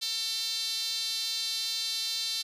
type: tone with high-pass filter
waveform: sawtooth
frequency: 448.8 Hz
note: A4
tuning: 34 cents sharp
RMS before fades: -32 dBFS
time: 0.01-2.43 s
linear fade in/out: 20 ms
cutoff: 4100 Hz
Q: 4.9
effects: resampled to 32000 Hz